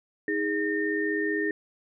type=tone cluster; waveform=sine; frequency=315.1 / 410.5 / 1825 Hz; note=D#4 / G#4 / A#6; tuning=+22 / -20 / -37 cents; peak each=-29 dBFS; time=0.28-1.51 s; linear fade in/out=2 ms; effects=none

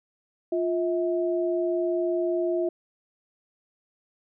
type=tone pair together; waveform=sine; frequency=350.4 / 645.2 Hz; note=F4 / E5; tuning=+6 / -37 cents; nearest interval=major seventh; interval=1057 cents; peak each=-24 / -28 dBFS; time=0.52-2.69 s; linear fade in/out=5 ms; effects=none

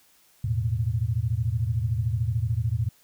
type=chord; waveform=sine; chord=E suspended fourth; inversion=none; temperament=equal; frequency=82.41 / 110 / 123.47 Hz; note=E2 / A2 / B2; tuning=0 / 0 / 0 cents; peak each=-30 / -25 / -28 dBFS; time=0.44-2.89 s; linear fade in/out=5 ms; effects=white hiss -60 dBFS RMS until 3.03 s

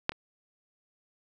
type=clicks; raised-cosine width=0.3 ms; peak=-8 / -27 dBFS; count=2; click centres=0.094 / 0.12 s; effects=none

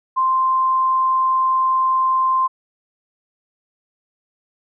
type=tone; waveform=sine; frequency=1045 Hz; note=C6; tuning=2 cents flat; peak=-14 dBFS; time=0.16-2.48 s; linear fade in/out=20 ms; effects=none

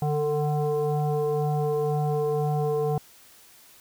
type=tone with frequency modulation; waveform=sine; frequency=150 Hz; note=D3; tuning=37 cents sharp; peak=-22 dBFS; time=0.02-2.98 s; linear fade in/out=2 ms; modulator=298 Hz; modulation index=1.9; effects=white hiss -53 dBFS RMS until 3.8 s

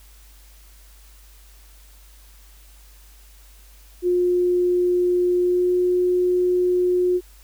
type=tone with pitch glide; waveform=sine; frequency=356.8 to 360.1 Hz; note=F4 to F#4; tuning=+37 to -47 cents; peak=-16 dBFS; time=4.02-7.21 s; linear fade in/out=50 ms; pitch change=+16 cents; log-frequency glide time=5.42-5.72 s; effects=added 50 Hz sine -46 dBFS peak until 7.43 s + white hiss -53 dBFS RMS until 7.43 s

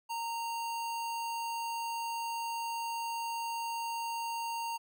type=tone; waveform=square; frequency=925 Hz; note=A#5; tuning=14 cents flat; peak=-35 dBFS; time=0.09-4.78 s; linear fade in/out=20 ms; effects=none

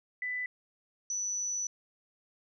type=tone pair in turn; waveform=sine; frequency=1994 / 5951 Hz; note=B6 / F#8; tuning=+16 / +9 cents; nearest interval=octave + perfect fifth; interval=1893 cents; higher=second; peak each=-32 / -31 dBFS; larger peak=second; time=0.22-0.46 / 1.1-1.67 s; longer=second; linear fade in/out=2 ms; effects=none

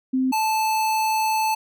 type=tone pair in turn; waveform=sine / square; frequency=260 / 874.5 Hz; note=C4 / A5; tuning=-11 / -11 cents; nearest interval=octave + major sixth; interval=2100 cents; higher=second; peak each=-18 / -20 dBFS; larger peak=first; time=0.13-0.32 / 0.32-1.55 s; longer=second; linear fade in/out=10 ms; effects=none

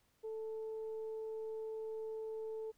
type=tone with frequency modulation; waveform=sine; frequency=440 Hz; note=A4; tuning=in tune; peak=-40 dBFS; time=0.23-2.72 s; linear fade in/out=20 ms; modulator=439 Hz; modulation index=0.24; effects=pink hiss -75 dBFS RMS until 2.77 s

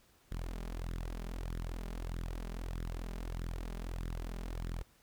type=tone with flanger; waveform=sawtooth; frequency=42.31 Hz; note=E1; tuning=46 cents sharp; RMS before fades=-40 dBFS; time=0.31-4.83 s; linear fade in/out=10 ms; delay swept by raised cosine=0.55 to 5.05 ms; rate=1.6 Hz; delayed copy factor=+0.65; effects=pink hiss -67 dBFS RMS until 5.02 s

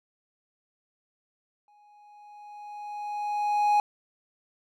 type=tone with exponential growth; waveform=triangle; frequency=831 Hz; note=G#5; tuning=1 cent sharp; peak=-16 dBFS; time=1.68-3.8 s; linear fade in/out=1 ms; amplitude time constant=460 ms; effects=none

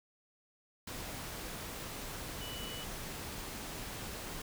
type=tone in noise; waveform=sine; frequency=2960 Hz; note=F#7; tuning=in tune; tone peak=-45 dBFS; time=2.41-2.84 s; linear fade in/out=5 ms; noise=pink; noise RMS=-43 dBFS; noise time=0.87-4.42 s; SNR=-5 dB; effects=none

